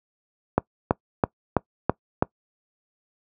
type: click train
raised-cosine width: 1 ms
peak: -3 dBFS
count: 6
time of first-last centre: 0.58-2.225 s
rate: 3.04 Hz
effects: noise-tail reverb RT60 0.1 s tail -23 dB re dry + high-pass 80 Hz 12 dB/octave